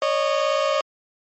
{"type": "tone pair together", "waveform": "30% pulse", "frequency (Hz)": [554.4, 612.3], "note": ["C#5", "D#5"], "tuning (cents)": [0, -28], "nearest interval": "major second", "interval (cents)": 172, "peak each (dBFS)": -19, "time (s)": [0.02, 0.81], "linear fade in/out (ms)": 2, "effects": ["low-pass 5000 Hz 12 dB/octave", "MP3 32 kbps"]}